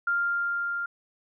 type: tone with level ramp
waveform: sine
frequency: 1396.9 Hz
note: F6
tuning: in tune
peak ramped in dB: -22 to -28 dBFS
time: 0.07-0.86 s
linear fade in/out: 5 ms
effects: none